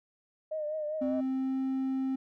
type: tone with vibrato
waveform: sine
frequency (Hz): 612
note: D#5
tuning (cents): -29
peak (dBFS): -31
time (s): 0.51-1.21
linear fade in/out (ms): 10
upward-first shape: triangle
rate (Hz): 5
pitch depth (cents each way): 59
type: tone with pitch glide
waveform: triangle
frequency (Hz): 261.6 to 264.6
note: C4 to C4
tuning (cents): 0 to +20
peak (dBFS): -26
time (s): 1.01-2.16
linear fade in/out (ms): 10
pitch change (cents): +20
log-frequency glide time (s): 1.12-1.58
effects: tanh soft clip ceiling -20 dBFS

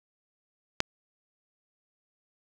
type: click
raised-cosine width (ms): 0.2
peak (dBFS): -6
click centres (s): 0.804
effects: none

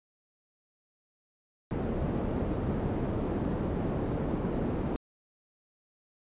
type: low-pass noise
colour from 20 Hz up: white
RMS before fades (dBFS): -31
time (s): 1.71-4.96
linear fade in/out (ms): 0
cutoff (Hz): 340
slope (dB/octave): 12
effects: resampled to 8000 Hz

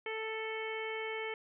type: harmonic tone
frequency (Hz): 441.1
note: A4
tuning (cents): +4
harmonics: 1 / 2 / 3 / 4 / 5 / 6 / 7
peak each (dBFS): -39 / -45 / -49 / -47 / -41 / -53 / -49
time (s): 0.06-1.34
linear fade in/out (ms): 2
effects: none

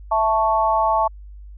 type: chord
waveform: sine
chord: A major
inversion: second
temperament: equal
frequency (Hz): 659.3 / 880 / 1108.7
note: E5 / A5 / C#6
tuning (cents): 0 / 0 / 0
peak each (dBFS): -21 / -18 / -21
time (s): 0.11-1.08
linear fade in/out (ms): 10
effects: added 50 Hz sine -36 dBFS peak until 1.57 s

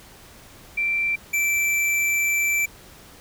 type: tone pair in turn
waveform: sine / square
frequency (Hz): 2349 / 2335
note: D7 / D7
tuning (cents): 0 / -11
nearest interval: unison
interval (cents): 11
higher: first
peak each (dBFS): -20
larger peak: neither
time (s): 0.77-1.16 / 1.33-2.66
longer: second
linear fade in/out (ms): 10
effects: pink hiss -47 dBFS RMS until 3.2 s

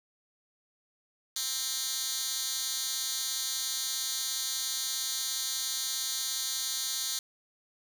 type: tone with high-pass filter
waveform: 10% pulse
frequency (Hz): 263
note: C4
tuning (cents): +9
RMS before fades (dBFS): -33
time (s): 1.36-7.19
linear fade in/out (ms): 2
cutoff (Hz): 4800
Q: 1.7
effects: none

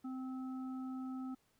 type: harmonic tone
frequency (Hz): 259.7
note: C4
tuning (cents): -13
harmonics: 1 / 3 / 5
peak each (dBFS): -40 / -55 / -55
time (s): 0.04-1.35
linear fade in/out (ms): 10
effects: pink hiss -75 dBFS RMS until 1.59 s

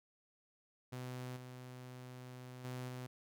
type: tone with level steps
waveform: sawtooth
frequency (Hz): 126.3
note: B2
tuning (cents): +39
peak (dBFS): -39 / -45 / -38 / -40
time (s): 0.92-3.07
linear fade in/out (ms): 10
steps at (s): 1.36 / 2.64 / 2.88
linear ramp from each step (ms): 10
effects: none

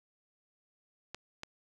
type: clicks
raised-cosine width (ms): 0.2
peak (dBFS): -23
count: 2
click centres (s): 1.146 / 1.434
effects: 10-bit

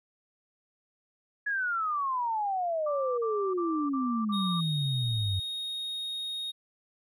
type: exponential sweep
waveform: sine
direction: down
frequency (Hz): 1700 to 92.6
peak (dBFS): -27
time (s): 1.46-5.4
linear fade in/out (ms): 10
type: tone bursts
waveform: sine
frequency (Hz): 1174.7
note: D6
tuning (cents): 0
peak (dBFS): -33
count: 5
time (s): 2.86-4.608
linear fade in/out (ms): 10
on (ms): 320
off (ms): 37
type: tone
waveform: triangle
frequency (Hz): 3729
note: A#7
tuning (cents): 0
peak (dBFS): -31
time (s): 4.32-6.52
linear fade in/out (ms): 20
effects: none

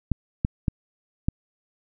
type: clicks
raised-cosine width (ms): 5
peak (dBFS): -9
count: 4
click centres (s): 0.117 / 0.449 / 0.682 / 1.285
effects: none

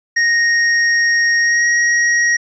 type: tone with pitch glide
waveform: square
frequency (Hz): 1864.7 to 1890.7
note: A#6 to A#6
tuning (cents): 0 to +24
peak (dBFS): -12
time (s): 0.16-2.37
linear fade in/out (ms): 10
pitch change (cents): +24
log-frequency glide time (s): 1.4-1.66
effects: resampled to 16000 Hz

